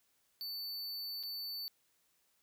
square tone with dropouts, 4500 Hz, C#8, 25 cents sharp, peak -40 dBFS, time 0.41-1.68 s, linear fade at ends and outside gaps 0 ms, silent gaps 1.229-1.235 s, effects white hiss -75 dBFS RMS until 2.42 s

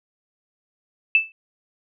sine tone with exponential decay, 2637 Hz, E7, in tune, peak -9 dBFS, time 1.15-1.32 s, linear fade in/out 1 ms, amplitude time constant 35 ms, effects none

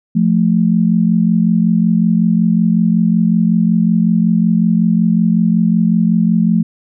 sine tone pair together, 174.61 / 220 Hz, F3 / A3, 0 / 0 cents, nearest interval major third, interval 400 cents, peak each -12 dBFS, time 0.15-6.63 s, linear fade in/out 10 ms, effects none

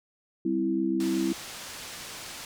sine chord, C major, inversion second, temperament equal, 196 / 261.6 / 329.6 Hz, G3 / C4 / E4, 0 / 0 / 0 cents, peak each -31 / -30 / -26 dBFS, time 0.45-1.33 s, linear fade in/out 5 ms
white low-pass noise, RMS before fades -41 dBFS, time 1-2.45 s, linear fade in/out 2 ms, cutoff 7100 Hz, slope 12 dB/octave
effects none

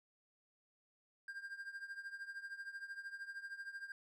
triangle tone with tremolo, 1598 Hz, G6, 33 cents sharp, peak -40 dBFS, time 1.28-3.92 s, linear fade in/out 2 ms, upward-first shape triangle, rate 13 Hz, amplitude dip 85%, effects none

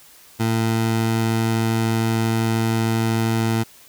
20% pulse tone, 112.9 Hz, A2, 45 cents sharp, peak -13 dBFS, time 0.39-3.64 s, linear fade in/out 20 ms, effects white hiss -48 dBFS RMS until 3.88 s

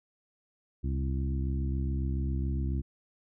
harmonic tone with a mistuned harmonic, 67.2 Hz, C2, 47 cents sharp, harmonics 1 / 2 / 3 / 4 / 5, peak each -29 / -35 / -39 / -41 / -43 dBFS, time 0.83-2.82 s, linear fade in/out 20 ms, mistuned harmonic 1, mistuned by +80 cents, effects none

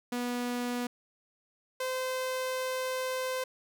sawtooth tone pair in turn, 244.1 / 515.4 Hz, B3 / C5, -20 / -26 cents, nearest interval octave + minor second, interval 1294 cents, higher second, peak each -27 dBFS, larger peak neither, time 0.12-0.87 / 1.8-3.44 s, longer second, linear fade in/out 5 ms, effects none

